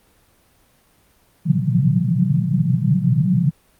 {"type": "band-pass noise", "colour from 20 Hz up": "pink", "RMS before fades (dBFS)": -17, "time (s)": [1.45, 3.51], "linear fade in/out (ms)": 20, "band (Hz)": [120, 190], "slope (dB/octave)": 96, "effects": ["pink hiss -57 dBFS RMS until 3.79 s", "Opus 32 kbps"]}